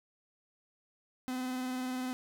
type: tone with vibrato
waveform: 45% pulse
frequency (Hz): 254.8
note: C4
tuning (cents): -46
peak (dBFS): -34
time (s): 1.28-2.13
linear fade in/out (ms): 0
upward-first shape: sine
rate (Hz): 20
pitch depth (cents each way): 27
effects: none